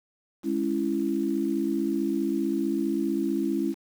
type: chord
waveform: sine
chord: C# minor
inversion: second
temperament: just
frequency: 207.9 / 277.2 / 332.6 Hz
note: G#3 / C#4 / E4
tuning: +2 / 0 / +16 cents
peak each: -30 / -28 / -27 dBFS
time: 0.43-3.75 s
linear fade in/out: 50 ms
effects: 8-bit